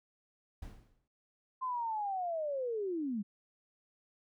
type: noise with exponential decay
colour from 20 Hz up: brown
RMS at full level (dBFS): -43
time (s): 0.62-1.08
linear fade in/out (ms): 5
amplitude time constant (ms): 100
type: linear sweep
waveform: sine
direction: down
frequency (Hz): 1046.5 to 191.6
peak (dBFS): -33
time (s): 1.61-3.23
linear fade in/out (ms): 20
effects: none